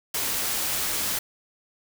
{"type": "noise", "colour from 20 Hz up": "white", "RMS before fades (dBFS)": -27, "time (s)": [0.14, 1.19], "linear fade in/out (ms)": 5, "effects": []}